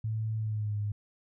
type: tone with pitch glide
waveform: sine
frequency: 110 to 103.83 Hz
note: A2 to G#2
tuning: 0 to 0 cents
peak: -29 dBFS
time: 0.04-0.92 s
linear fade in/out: 5 ms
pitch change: -100 cents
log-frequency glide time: 0.37-0.77 s
effects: none